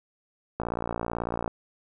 click train, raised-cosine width 1 ms, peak -15 dBFS, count 52, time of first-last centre 0.6-1.478 s, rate 58.1 Hz, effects none

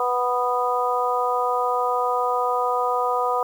harmonic tone, 246.9 Hz, B3, in tune, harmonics 2 / 3 / 4 / 5, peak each -25 / -25 / -25 / -25 dBFS, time 0-3.43 s, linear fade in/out 2 ms, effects 8-bit

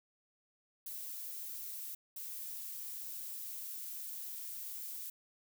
violet noise bursts at uneven times, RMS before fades -44 dBFS, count 2, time 0.86-1.95 / 2.16-5.1 s, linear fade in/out 5 ms, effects none

